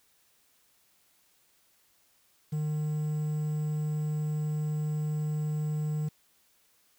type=tone with quantisation; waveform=triangle; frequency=152 Hz; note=D#3; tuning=40 cents flat; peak=-26 dBFS; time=2.52-6.09 s; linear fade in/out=10 ms; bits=9; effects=white hiss -67 dBFS RMS until 6.98 s